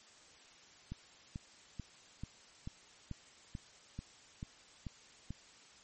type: click train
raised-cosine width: 5 ms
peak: -29 dBFS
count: 11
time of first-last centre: 0.92-5.306 s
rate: 2.28 Hz
effects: white hiss -60 dBFS RMS until 5.83 s + MP3 32 kbps